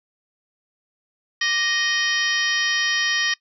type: harmonic tone with a mistuned harmonic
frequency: 622.3 Hz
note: D#5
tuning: in tune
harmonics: 2 / 3 / 4 / 5 / 6 / 7 / 8 / 9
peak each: -34 / -22 / -31 / -26 / -32 / -33 / -30 / -29 dBFS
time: 1.41-3.34 s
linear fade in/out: 5 ms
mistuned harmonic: 2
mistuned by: -100 cents
effects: noise-tail reverb RT60 0.1 s tail -21 dB re dry